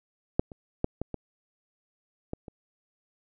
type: clicks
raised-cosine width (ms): 2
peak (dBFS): -8 / -29 / -11 / -17 / -20 / -19 / -28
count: 7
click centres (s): 0.395 / 0.518 / 0.844 / 1.016 / 1.143 / 2.334 / 2.482
effects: none